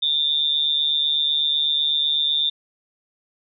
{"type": "tone with amplitude modulation", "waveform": "sine", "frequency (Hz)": 3596, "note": "A7", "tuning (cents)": 37, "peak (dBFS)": -14, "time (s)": [0.02, 2.5], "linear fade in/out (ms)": 10, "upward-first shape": "sine", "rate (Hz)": 148, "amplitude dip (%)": 85, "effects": []}